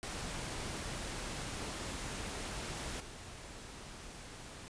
pink noise with level steps, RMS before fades -41 / -49 dBFS, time 0.03-4.68 s, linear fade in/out 0 ms, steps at 3 s, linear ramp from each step 5 ms, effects resampled to 22050 Hz

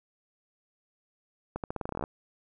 accelerating click train, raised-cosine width 1 ms, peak -19 dBFS, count 14, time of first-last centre 1.56-2.039 s, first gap 78 ms, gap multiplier 0.86, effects none

